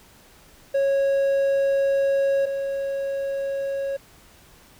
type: tone pair in turn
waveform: triangle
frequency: 550 / 550 Hz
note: C#5 / C#5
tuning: -14 / -14 cents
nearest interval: unison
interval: 0 cents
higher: neither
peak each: -16 / -22 dBFS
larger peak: first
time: 0.74-2.46 / 2.46-3.97 s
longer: first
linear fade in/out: 10 ms
effects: pink hiss -52 dBFS RMS until 4.79 s